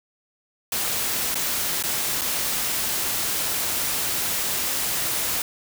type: noise with dropouts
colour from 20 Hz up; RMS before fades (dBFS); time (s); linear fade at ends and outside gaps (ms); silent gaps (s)
white; -25; 0.72-5.42; 2; 1.345-1.354 / 1.826-1.837 / 2.212-2.216
effects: none